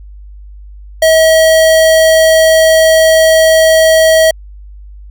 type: tone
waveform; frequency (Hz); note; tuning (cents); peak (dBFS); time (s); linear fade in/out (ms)
square; 641; E5; -49; -5; 1.02-4.31; 5
effects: added 50 Hz sine -29 dBFS peak until 5.1 s